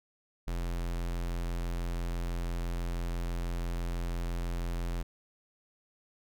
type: tone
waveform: square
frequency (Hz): 43.03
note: F1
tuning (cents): -25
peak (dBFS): -32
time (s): 0.47-5.03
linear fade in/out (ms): 10
effects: none